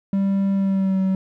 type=tone with pitch glide; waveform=triangle; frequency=196 to 190.09 Hz; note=G3 to F#3; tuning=0 to +47 cents; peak=-15 dBFS; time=0.13-1.15 s; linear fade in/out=2 ms; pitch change=-53 cents; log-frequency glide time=0.54-1 s; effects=none